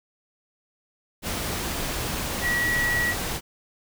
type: tone in noise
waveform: sine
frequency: 1927 Hz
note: B6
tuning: 43 cents flat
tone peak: -22 dBFS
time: 2.41-3.15 s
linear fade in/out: 50 ms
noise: pink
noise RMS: -29 dBFS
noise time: 1.22-3.41 s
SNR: +4 dB
effects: none